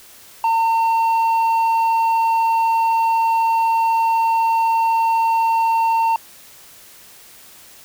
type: tone with tanh clipping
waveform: sine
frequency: 908 Hz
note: A#5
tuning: 46 cents flat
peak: -15 dBFS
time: 0.44-6.16 s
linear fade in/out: 2 ms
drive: 5 dB
effects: white hiss -44 dBFS RMS until 7.84 s